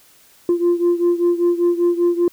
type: beating tone pair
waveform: sine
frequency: 346.1 / 351.2 Hz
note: F4 / F4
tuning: -16 / +10 cents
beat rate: 5.1 Hz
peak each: -14 / -17 dBFS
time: 0.49-2.28 s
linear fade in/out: 2 ms
effects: tanh soft clip ceiling -10 dBFS + white hiss -51 dBFS RMS until 2.32 s